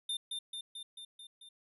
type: tone with echo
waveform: square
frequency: 3604 Hz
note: A7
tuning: 41 cents sharp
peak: -34 dBFS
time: 0.09-0.17 s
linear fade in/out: 5 ms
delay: 220 ms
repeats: 6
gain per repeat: -3 dB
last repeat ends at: 1.49 s
effects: resampled to 32000 Hz